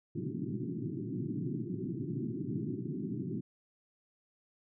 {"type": "band-pass noise", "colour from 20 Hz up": "pink", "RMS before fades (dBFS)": -37, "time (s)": [0.15, 3.41], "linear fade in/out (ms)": 10, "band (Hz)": [110, 380], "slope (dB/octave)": 96, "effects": []}